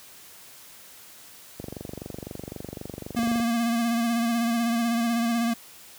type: click train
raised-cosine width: 2 ms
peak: -21 dBFS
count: 44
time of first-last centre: 1.6-3.399 s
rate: 23.9 Hz
type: tone with vibrato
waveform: square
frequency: 233.1 Hz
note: A#3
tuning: in tune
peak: -23 dBFS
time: 3.16-5.54 s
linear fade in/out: 10 ms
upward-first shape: sine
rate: 16 Hz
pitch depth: 35 cents each way
effects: white hiss -48 dBFS RMS until 5.98 s + high-pass 60 Hz 12 dB/octave